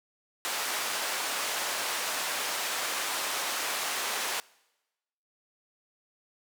pink band-pass noise, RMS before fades -32 dBFS, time 0.45-4.4 s, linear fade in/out 0 ms, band 730 to 13000 Hz, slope 12 dB/octave, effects noise-tail reverb RT60 1.0 s tail -24 dB re dry

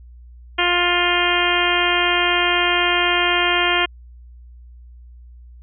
harmonic tone, 352 Hz, F4, 14 cents sharp, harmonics 1 / 2 / 3 / 4 / 5 / 6 / 7 / 8 / 9, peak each -24 / -24 / -24 / -24 / -24 / -24 / -24 / -24 / -24 dBFS, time 0.58-3.86 s, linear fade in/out 10 ms, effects added 60 Hz sine -39 dBFS peak until 5.62 s

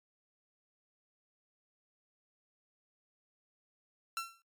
sawtooth tone with exponential decay, 1352 Hz, E6, 43 cents sharp, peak -28 dBFS, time 4.17-4.42 s, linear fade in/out 1 ms, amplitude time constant 53 ms, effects noise-tail reverb RT60 0.2 s tail -26 dB re dry + MP3 96 kbps

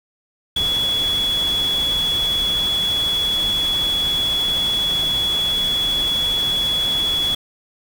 sine tone in noise, 3378 Hz, G#7, 29 cents sharp, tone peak -17 dBFS, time 0.56-7.35 s, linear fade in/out 5 ms, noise pink, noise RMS -30 dBFS, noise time 0.56-7.35 s, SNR +10 dB, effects none

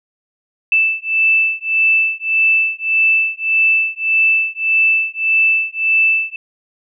sine beating tone pair, 2641 / 2642.7 Hz, E7 / E7, +3 / +4 cents, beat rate 1.7 Hz, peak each -15 dBFS, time 0.72-6.36 s, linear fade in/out 2 ms, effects none

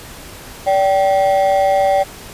triangle ring-modulated tone, 676 Hz, E5, 43 cents sharp, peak -6 dBFS, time 0.66-2.04 s, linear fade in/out 20 ms, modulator 99.3 Hz, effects pink hiss -35 dBFS RMS until 2.33 s + resampled to 32000 Hz

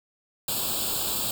white noise with comb filter, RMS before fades -28 dBFS, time 0.48-1.31 s, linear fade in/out 2 ms, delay 0.25 ms, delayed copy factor +0.9, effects none

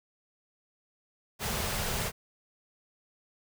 pink band-stop noise, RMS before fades -32 dBFS, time 1.39-2.12 s, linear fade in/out 50 ms, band 240 to 350 Hz, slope 96 dB/octave, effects none

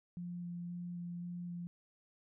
sine tone with vibrato, 174.61 Hz, F3, in tune, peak -40 dBFS, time 0.17-1.67 s, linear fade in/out 0 ms, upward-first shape square, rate 1.9 Hz, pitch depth 8 cents each way, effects none

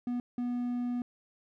triangle tone bursts at uneven times, 244.1 Hz, B3, 20 cents flat, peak -28 dBFS, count 2, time 0.07-0.2 / 0.38-1.02 s, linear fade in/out 2 ms, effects none

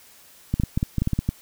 clicks, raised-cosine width 5 ms, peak -9 dBFS, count 11, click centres 0.54 / 0.599 / 0.636 / 0.775 / 0.829 / 0.983 / 1.02 / 1.074 / 1.133 / 1.19 / 1.29 s, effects white hiss -51 dBFS RMS until 1.41 s

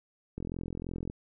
click train, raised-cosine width 3 ms, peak -24 dBFS, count 32, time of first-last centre 0.38-1.099 s, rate 43.1 Hz, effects none

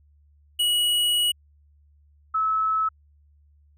square / sine tone pair in turn, 2916 / 1298.9 Hz, F#7 / E6, -26 / -26 cents, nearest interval octave + major second, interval 1400 cents, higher first, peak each -20 dBFS, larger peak neither, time 0.59-1.32 / 2.34-2.89 s, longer first, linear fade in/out 10 ms, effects added 73 Hz sine -55 dBFS peak until 3.77 s

